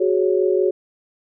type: chord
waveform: sine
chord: F# suspended second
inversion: none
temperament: equal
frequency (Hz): 370 / 415.3 / 554.4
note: F#4 / G#4 / C#5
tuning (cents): 0 / 0 / 0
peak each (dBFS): -17 / -20 / -23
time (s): 0-0.71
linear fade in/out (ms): 10
effects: none